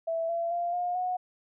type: tone with pitch steps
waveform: sine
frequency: 659.3 / 676.3 / 693.7 / 711.5 / 729.9 Hz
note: E5 / E5 / F5 / F5 / F#5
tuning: 0 / +44 / -12 / +32 / -24 cents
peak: -27 dBFS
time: 0.07-1.17 s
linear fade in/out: 10 ms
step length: 220 ms
effects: none